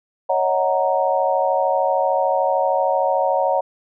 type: chord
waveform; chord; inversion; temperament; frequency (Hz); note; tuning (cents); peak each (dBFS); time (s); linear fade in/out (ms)
sine; D# minor seventh; third; equal with one note detuned; 554.4 / 627.7 / 740 / 932.3; C#5 / D#5 / F#5 / A#5; 0 / +15 / 0 / 0; -20 / -23 / -21 / -22; 0.29-3.61; 10
effects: none